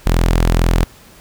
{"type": "tone", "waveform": "sawtooth", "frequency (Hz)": 42.17, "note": "E1", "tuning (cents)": 40, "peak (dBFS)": -7, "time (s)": [0.06, 0.84], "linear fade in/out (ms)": 0, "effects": ["pink hiss -44 dBFS RMS until 1.2 s"]}